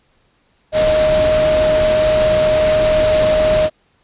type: tone in noise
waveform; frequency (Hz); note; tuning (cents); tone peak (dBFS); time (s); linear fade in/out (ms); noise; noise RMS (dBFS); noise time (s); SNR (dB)
sine; 620; D#5; -6; -11; 0.72-3.7; 50; pink; -21; 0.72-3.7; +7
effects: pink hiss -59 dBFS RMS until 4.03 s + resampled to 8000 Hz